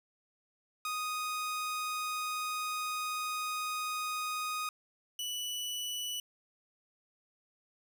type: tone pair in turn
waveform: sawtooth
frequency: 1244.5 / 2960 Hz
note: D#6 / F#7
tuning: 0 / 0 cents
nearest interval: octave + minor third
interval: 1500 cents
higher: second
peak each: -30 / -32 dBFS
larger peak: first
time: 0.85-4.69 / 5.19-6.2 s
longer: first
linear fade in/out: 2 ms
effects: none